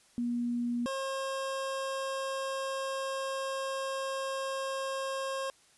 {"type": "tone pair in turn", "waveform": ["sine", "25% pulse"], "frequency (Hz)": [239.8, 537.2], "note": ["A#3", "C5"], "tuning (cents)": [49, 46], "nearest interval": "octave + major second", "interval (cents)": 1397, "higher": "second", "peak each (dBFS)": [-29, -29], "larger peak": "neither", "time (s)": [[0.18, 0.86], [0.86, 5.5]], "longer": "second", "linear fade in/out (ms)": 0, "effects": ["white hiss -63 dBFS RMS until 5.77 s", "resampled to 24000 Hz"]}